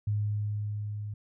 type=tone with level ramp; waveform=sine; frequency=104.5 Hz; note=G#2; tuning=11 cents sharp; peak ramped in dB=-25 to -34 dBFS; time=0.07-1.14 s; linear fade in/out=5 ms; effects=none